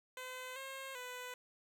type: tone with pitch steps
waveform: 10% pulse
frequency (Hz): 510 / 536 / 498.5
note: C5 / C5 / B4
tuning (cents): -44 / +42 / +16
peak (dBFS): -36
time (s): 0.17-1.34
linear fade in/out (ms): 2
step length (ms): 390
effects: none